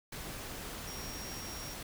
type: tone in noise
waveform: sine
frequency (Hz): 5600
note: F8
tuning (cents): +4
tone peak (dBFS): -46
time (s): 0.87-1.74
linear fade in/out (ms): 5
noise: pink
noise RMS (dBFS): -43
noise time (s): 0.12-1.83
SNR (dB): -6
effects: none